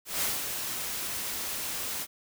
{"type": "noise with ADSR envelope", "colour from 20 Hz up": "white", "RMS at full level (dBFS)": -28, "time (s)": [0.05, 2.07], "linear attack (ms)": 170, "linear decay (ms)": 190, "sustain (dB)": -6, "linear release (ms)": 49, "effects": []}